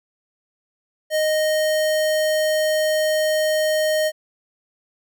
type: tone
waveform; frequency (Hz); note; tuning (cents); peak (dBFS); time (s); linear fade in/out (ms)
square; 620; D#5; -6; -18; 1.1-4.12; 50
effects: none